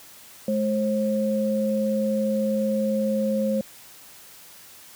sine tone pair together, 212.5 / 535 Hz, G#3 / C5, +40 / +38 cents, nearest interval octave + major third, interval 1598 cents, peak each -23 / -24 dBFS, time 0.48-3.61 s, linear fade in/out 2 ms, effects white hiss -47 dBFS RMS until 4.95 s + high-pass 60 Hz 12 dB/octave

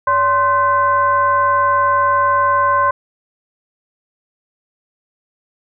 sine tone with frequency modulation, 1046.5 Hz, C6, in tune, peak -11 dBFS, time 0.07-2.91 s, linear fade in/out 5 ms, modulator 476 Hz, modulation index 0.73, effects none

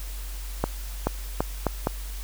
accelerating click train, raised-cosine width 1 ms, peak -8 dBFS, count 5, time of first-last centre 0.64-1.871 s, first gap 430 ms, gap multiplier 0.78, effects added 47 Hz sine -32 dBFS peak until 2.23 s + white hiss -43 dBFS RMS until 2.23 s

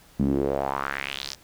sawtooth tone with band-pass filter sweep, 68.7 Hz, C#2, 15 cents flat, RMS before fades -27 dBFS, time 0.19-1.35 s, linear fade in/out 10 ms, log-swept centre 200 to 5600 Hz, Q 3.3, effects pink hiss -54 dBFS RMS until 1.43 s

